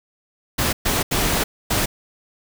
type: noise bursts at uneven times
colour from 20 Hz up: pink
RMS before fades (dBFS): -20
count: 4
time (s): 0.58-0.73 / 0.85-1.03 / 1.11-1.44 / 1.7-1.86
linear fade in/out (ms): 10
effects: none